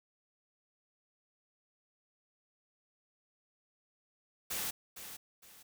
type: noise with echo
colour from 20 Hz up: white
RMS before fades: -37 dBFS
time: 4.5-4.71 s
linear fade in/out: 10 ms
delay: 460 ms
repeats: 2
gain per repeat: -10 dB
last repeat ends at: 5.63 s
effects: none

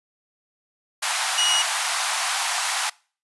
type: high-pass noise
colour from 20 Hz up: pink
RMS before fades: -24 dBFS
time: 1.02-2.9 s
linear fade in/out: 10 ms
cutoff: 730 Hz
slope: 48 dB/octave
type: tone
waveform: sawtooth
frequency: 2900 Hz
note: F#7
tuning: 35 cents flat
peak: -16 dBFS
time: 1.38-1.62 s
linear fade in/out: 2 ms
effects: noise-tail reverb RT60 0.4 s tail -24 dB re dry + resampled to 24000 Hz

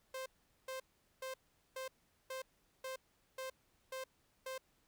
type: tone bursts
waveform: sawtooth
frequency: 523.3 Hz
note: C5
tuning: in tune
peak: -38 dBFS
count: 9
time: 0.14-4.58 s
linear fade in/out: 5 ms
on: 120 ms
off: 420 ms
effects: pink hiss -75 dBFS RMS until 4.87 s

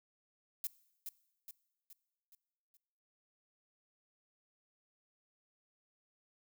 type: noise with echo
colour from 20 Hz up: violet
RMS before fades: -37 dBFS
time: 0.64-0.67 s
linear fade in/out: 2 ms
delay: 420 ms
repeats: 5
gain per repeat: -6 dB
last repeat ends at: 2.77 s
effects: noise-tail reverb RT60 1.0 s tail -21 dB re dry

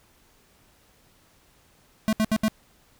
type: tone bursts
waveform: square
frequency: 217.8 Hz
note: A3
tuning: 17 cents flat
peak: -20 dBFS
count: 4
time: 2.08-2.482 s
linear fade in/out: 0 ms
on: 48 ms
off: 70 ms
effects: pink hiss -60 dBFS RMS until 2.99 s

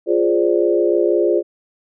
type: chord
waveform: sine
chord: D half-diminished seventh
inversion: first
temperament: equal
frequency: 349.2 / 415.3 / 523.3 / 587.3 Hz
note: F4 / Ab4 / C5 / D5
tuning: 0 / 0 / 0 / 0 cents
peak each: -16 / -18 / -21 / -21 dBFS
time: 0.06-1.43 s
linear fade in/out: 50 ms
effects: none

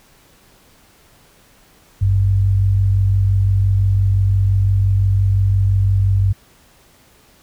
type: tone pair together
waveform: sine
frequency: 52.18 / 98 Hz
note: G#1 / G2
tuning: +9 / 0 cents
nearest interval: major seventh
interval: 1091 cents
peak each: -20 / -12 dBFS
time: 2.01-6.33 s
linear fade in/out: 10 ms
effects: pink hiss -51 dBFS RMS until 7.42 s

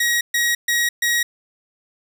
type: tone bursts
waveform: sawtooth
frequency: 1898 Hz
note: A#6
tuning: 31 cents sharp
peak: -13 dBFS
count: 4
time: 0-1.23 s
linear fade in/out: 5 ms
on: 210 ms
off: 130 ms
effects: none

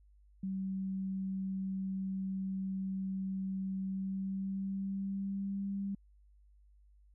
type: tone with pitch glide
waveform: sine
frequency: 191.2 to 197.71 Hz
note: G3 to G3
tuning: -43 to +15 cents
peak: -34 dBFS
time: 0.43-5.95 s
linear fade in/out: 5 ms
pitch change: +58 cents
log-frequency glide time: 3.84-5.67 s
effects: added 50 Hz sine -60 dBFS peak until 7.14 s

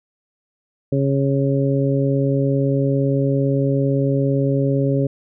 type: harmonic tone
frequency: 137.7 Hz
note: C#3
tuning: 11 cents flat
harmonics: 1 / 2 / 3 / 4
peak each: -18 / -21 / -23 / -24 dBFS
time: 0.92-5.07 s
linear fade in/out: 5 ms
effects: none

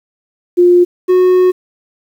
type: tone pair in turn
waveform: sine / triangle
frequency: 353.8 / 366.1 Hz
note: F4 / F#4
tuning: +23 / -18 cents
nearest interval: minor second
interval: 59 cents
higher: second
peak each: -4 dBFS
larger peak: neither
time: 0.57-0.85 / 1.08-1.52 s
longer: second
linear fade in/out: 20 ms
effects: 7-bit

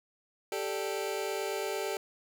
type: chord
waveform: sawtooth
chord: G suspended second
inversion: none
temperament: just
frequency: 392 / 441 / 588 Hz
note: G4 / A4 / D5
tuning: 0 / +4 / +2 cents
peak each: -31 / -32 / -34 dBFS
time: 0.52-1.97 s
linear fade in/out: 2 ms
effects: none

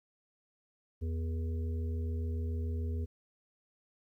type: harmonic tone with a mistuned harmonic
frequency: 82 Hz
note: E2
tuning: 9 cents flat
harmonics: 1 / 3 / 5 / 6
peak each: -32 / -44 / -47 / -52 dBFS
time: 1.01-3.06 s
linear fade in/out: 20 ms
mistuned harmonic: 6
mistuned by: -54 cents
effects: 12-bit

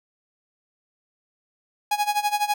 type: tone with tremolo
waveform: 45% pulse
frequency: 830.6 Hz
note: G#5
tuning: in tune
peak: -18 dBFS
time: 1.91-2.54 s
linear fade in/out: 5 ms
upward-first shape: sine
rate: 12 Hz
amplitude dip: 85%
effects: none

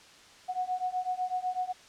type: beating tone pair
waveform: sine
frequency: 730 / 738 Hz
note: F#5 / F#5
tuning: -24 / -5 cents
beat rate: 8 Hz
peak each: -33 / -32 dBFS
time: 0.48-1.73 s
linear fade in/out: 20 ms
effects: white hiss -54 dBFS RMS until 1.88 s + low-pass 6000 Hz 12 dB/octave

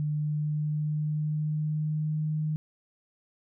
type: tone with pitch glide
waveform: sine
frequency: 150 to 154.04 Hz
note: D3 to D#3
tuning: +37 to -17 cents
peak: -26 dBFS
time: 0-2.56 s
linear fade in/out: 0 ms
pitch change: +46 cents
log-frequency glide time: 0.12-2.24 s
effects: none

